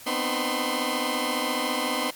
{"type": "tone cluster", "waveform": "15% pulse", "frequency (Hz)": [246.3, 260.8, 305.6, 1010, 1065], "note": ["B3", "C4", "D#4", "B5", "C6"], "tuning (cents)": [-5, -5, -31, 39, 30], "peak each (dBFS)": -25, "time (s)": [0.06, 2.11], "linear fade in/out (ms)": 10, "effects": ["white hiss -45 dBFS RMS until 2.15 s", "MP3 96 kbps"]}